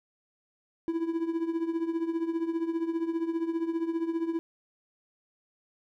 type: tone with tremolo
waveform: triangle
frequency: 330.8 Hz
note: E4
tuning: 6 cents sharp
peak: -22 dBFS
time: 0.88-4.39 s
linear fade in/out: 0 ms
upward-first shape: triangle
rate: 15 Hz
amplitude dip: 80%
effects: none